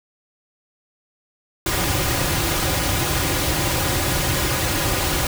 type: noise with comb filter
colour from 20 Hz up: pink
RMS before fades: -21 dBFS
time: 1.66-5.27 s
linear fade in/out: 2 ms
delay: 4.5 ms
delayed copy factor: -0.6
effects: none